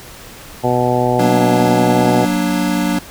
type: harmonic tone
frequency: 123.47 Hz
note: B2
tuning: in tune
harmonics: 1 / 2 / 3 / 4 / 5 / 6 / 7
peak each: -20 / -20 / -20 / -20 / -20 / -20 / -20 dBFS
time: 0.63-2.26 s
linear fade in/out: 20 ms
type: chord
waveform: square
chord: Gb augmented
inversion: none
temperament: equal with one note detuned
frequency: 185 / 236.1 / 293.7 Hz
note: Gb3 / Bb3 / D4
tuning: 0 / +22 / 0 cents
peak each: -19 / -21 / -19 dBFS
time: 1.19-2.99 s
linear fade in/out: 5 ms
effects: pink hiss -36 dBFS RMS until 3.1 s